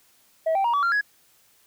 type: tone with pitch steps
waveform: sine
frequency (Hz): 645 / 780.4 / 944.3 / 1142.6 / 1382.6 / 1672.9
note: E5 / G5 / A#5 / D6 / F6 / G#6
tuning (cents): -38 / -8 / +22 / -48 / -18 / +12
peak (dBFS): -17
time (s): 0.46-1.012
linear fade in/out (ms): 10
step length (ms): 92
effects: tanh soft clip ceiling -18 dBFS + white hiss -60 dBFS RMS until 1.66 s